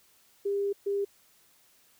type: tone bursts at uneven times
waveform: sine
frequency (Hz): 400.7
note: G4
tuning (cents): +38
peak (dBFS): -26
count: 2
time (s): 0.45-0.73 / 0.86-1.05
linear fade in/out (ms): 10
effects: white hiss -63 dBFS RMS until 1.99 s